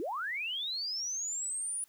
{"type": "linear sweep", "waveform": "sine", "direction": "up", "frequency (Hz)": [290, 9850], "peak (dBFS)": -33, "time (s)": [0, 1.84], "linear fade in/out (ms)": 0, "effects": ["white hiss -66 dBFS RMS until 1.88 s"]}